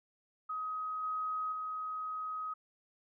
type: tone with level steps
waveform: sine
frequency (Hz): 1262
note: D#6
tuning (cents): +24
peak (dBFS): -35 / -33 / -36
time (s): 0.49-2.54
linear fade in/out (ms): 10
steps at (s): 1.03 / 1.52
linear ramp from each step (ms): 5
effects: none